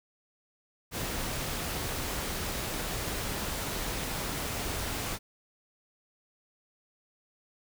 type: noise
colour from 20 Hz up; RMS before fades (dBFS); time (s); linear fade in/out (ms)
pink; -34; 0.91-5.19; 50
effects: none